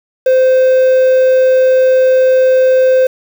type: tone with quantisation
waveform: triangle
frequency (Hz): 518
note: C5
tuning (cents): -17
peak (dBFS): -4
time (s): 0.26-3.07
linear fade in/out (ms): 5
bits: 5
effects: none